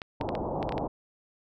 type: clicks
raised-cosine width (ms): 0.3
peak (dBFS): -20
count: 8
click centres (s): 0.018 / 0.212 / 0.29 / 0.352 / 0.628 / 0.692 / 0.723 / 0.78
type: low-pass noise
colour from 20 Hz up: white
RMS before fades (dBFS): -32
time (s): 0.2-0.88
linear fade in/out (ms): 10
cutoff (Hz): 910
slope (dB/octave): 48
effects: none